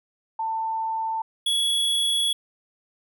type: tone pair in turn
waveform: sine / square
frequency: 892 / 3368 Hz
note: A5 / G#7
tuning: +23 / +24 cents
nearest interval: octave + major seventh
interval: 2301 cents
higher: second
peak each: -24 / -21 dBFS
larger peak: second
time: 0.39-1.22 / 1.46-2.33 s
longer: second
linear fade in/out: 5 ms
effects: none